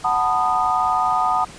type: chord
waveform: sine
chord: B dominant seventh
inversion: second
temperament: just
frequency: 740.8 / 889 / 987.8 / 1234.7 Hz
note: F#5 / A5 / B5 / D#6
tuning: +2 / +18 / 0 / -14 cents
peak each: -21 / -23 / -25 / -20 dBFS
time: 0.04-1.45 s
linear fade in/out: 10 ms
effects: pink hiss -40 dBFS RMS until 1.58 s + resampled to 22050 Hz